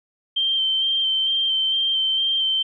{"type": "tone with vibrato", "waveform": "sine", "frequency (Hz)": 3136, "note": "G7", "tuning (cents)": 0, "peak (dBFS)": -18, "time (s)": [0.36, 2.63], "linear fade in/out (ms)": 10, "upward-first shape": "square", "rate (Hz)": 2.2, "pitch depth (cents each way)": 14, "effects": []}